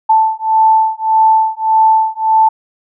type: beating tone pair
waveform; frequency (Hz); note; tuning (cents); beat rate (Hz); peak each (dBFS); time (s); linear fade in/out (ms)
sine; 880 / 881.7; A5 / A5; 0 / +3; 1.7; -11; 0.09-2.49; 10
effects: none